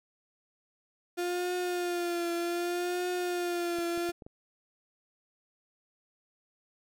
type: tone with vibrato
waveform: 35% pulse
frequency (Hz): 350.6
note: F4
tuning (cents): +7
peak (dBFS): -28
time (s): 1.17-4.12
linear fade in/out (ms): 20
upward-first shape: triangle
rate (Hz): 0.65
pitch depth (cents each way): 48
type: clicks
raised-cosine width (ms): 2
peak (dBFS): -33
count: 5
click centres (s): 3.786 / 3.976 / 4.091 / 4.222 / 4.265
effects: none